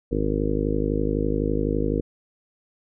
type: harmonic tone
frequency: 51.91 Hz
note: G#1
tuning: in tune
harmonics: 1 / 2 / 3 / 4 / 5 / 6 / 7 / 8 / 9 / 10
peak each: -27 / -33 / -30 / -36 / -28 / -29 / -32 / -32 / -28 / -39 dBFS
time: 0.11-2.01 s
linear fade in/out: 10 ms
effects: none